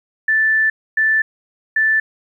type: tone bursts at uneven times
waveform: sine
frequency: 1760 Hz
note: A6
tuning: in tune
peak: -12 dBFS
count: 3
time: 0.28-0.7 / 0.97-1.22 / 1.76-2 s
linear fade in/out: 5 ms
effects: 9-bit